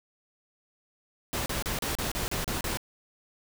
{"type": "noise bursts", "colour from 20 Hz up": "pink", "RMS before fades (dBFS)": -31, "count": 9, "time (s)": [1.33, 2.772], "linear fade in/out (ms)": 0, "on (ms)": 130, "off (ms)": 34, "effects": []}